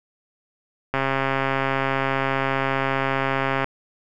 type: click train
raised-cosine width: 0.5 ms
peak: -7 dBFS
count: 366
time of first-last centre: 0.94-3.644 s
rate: 135 Hz
effects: none